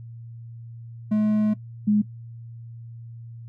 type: tone pair in turn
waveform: triangle / sine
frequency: 213.2 / 209.3 Hz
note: G#3 / G#3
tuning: +46 / +14 cents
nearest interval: unison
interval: 32 cents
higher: first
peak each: -16 dBFS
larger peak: neither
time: 1.11-1.54 / 1.87-2.02 s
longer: first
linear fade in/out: 10 ms
effects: noise-tail reverb RT60 0.1 s tail -17 dB re dry + added 116 Hz sine -37 dBFS peak until 3.48 s